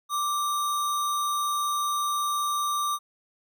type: tone with sample-and-hold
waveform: sine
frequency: 1174.7 Hz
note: D6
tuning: in tune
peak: -24 dBFS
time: 0.09-2.99 s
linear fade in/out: 50 ms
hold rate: 4900 Hz
effects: none